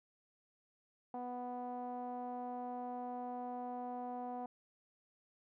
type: tone with low-pass filter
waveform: sawtooth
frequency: 246.9 Hz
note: B3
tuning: in tune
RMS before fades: -43 dBFS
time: 1.14-4.46 s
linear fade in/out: 2 ms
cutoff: 820 Hz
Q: 9.3
effects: none